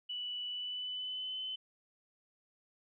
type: tone with pitch glide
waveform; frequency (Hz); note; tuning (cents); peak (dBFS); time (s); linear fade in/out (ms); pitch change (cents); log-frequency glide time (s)
sine; 2960 to 3041; F#7 to F#7; 0 to +47; -37; 0.09-1.56; 10; +47; 0.48-1.4
effects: none